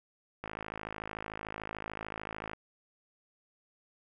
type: click train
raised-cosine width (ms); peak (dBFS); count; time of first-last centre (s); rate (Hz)
0.5; -23; 113; 0.44-2.533; 53.5
effects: none